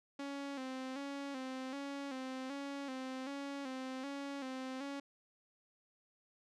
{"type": "tone with vibrato", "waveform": "sawtooth", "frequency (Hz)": 270, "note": "C#4", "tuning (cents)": -45, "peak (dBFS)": -37, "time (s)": [0.19, 5], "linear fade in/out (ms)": 5, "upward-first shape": "square", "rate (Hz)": 1.3, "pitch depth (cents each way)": 62, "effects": ["low-pass 6000 Hz 12 dB/octave"]}